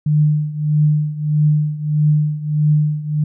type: tone with tremolo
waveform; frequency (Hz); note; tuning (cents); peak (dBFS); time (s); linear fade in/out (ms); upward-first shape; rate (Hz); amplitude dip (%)
sine; 150.8; D3; +46; -9; 0.06-3.24; 5; triangle; 1.6; 85
effects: none

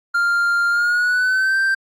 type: tone with pitch glide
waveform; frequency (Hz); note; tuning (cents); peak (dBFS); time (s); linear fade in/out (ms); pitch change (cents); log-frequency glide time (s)
triangle; 1396.9 to 1568; F6 to G6; 0 to 0; -13; 0.14-1.75; 10; +200; 0.7-1.58
effects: AAC 64 kbps

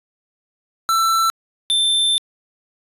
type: tone pair in turn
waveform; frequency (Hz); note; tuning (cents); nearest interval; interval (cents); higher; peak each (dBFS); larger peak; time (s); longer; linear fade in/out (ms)
square; 1335 / 3557; E6 / A7; +22 / +18; octave + perfect fourth; 1696; second; -15; neither; 0.89-1.3 / 1.7-2.18; second; 0
effects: resampled to 32000 Hz

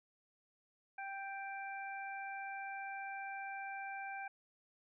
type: harmonic tone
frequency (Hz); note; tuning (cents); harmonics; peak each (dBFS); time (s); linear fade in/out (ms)
785; G5; +2; 1 / 2 / 3; -44 / -47 / -49; 0.98-4.28; 5
effects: none

